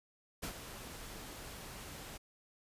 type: noise with ADSR envelope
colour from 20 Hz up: pink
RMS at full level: -39 dBFS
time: 0.42-2.18 s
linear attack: 16 ms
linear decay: 87 ms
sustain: -9 dB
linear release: 16 ms
effects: resampled to 32000 Hz